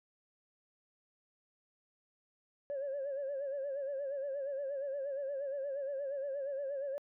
sine tone with vibrato, 554.4 Hz, C#5, in tune, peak -34 dBFS, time 2.7-6.98 s, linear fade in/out 0 ms, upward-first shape sine, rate 8.5 Hz, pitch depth 77 cents each way, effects tanh soft clip ceiling -32 dBFS

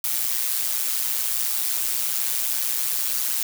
blue noise with amplitude modulation, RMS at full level -21 dBFS, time 0.04-3.43 s, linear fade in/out 2 ms, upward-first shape sine, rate 120 Hz, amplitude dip 75%, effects none

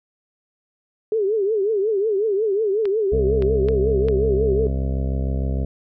sine tone with vibrato, 415.3 Hz, G#4, in tune, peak -17 dBFS, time 1.12-4.67 s, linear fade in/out 2 ms, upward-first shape triangle, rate 5.5 Hz, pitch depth 170 cents each way
clicks, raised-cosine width 0.3 ms, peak -18 dBFS, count 4, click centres 2.855 / 3.423 / 3.686 / 4.085 s
harmonic tone, 66.5 Hz, C2, 29 cents sharp, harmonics 1 / 2 / 3 / 4 / 6 / 7 / 8 / 9 / 10, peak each -21 / -27 / -31 / -33 / -37 / -38 / -39 / -40 / -41 dBFS, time 3.12-5.65 s, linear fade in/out 5 ms
effects none

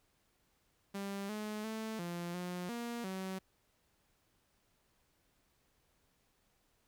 sawtooth tone with pitch steps, 198.2 / 212.5 / 220.4 / 173.1 / 178.7 / 236.4 / 189.2 Hz, G3 / G#3 / A3 / F3 / F3 / A#3 / F#3, +19 / +40 / +3 / -15 / +40 / +24 / +39 cents, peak -35 dBFS, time 0.94-3.39 s, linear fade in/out 10 ms, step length 350 ms, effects pink hiss -75 dBFS RMS until 6.87 s

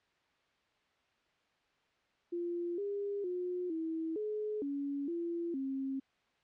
sine tone with pitch steps, 346.1 / 404 / 359.2 / 323.6 / 424.9 / 281.8 / 340.3 / 268.9 Hz, F4 / G#4 / F4 / E4 / G#4 / C#4 / F4 / C4, -16 / -48 / +49 / -32 / +40 / +29 / -45 / +47 cents, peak -34 dBFS, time 2.32-6 s, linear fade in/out 10 ms, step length 460 ms, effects white hiss -73 dBFS RMS until 6.43 s + low-pass 3000 Hz 12 dB/octave

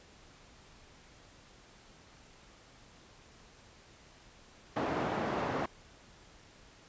white band-pass noise, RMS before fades -34 dBFS, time 4.76-5.66 s, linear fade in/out 5 ms, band 110 to 880 Hz, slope 12 dB/octave, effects pink hiss -58 dBFS RMS until 6.88 s + resampled to 16000 Hz

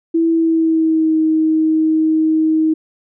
sine tone with pitch glide, 329.6 to 315.8 Hz, E4 to D#4, 0 to +26 cents, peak -11 dBFS, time 0.14-2.74 s, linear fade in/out 10 ms, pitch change -74 cents, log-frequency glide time 0.28-1.17 s, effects none

